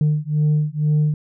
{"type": "beating tone pair", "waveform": "sine", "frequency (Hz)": [150, 152.1], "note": ["D3", "D#3"], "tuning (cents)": [37, -39], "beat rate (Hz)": 2.1, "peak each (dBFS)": -17, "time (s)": [0.01, 1.14], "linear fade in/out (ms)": 2, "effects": ["tanh soft clip ceiling -12 dBFS"]}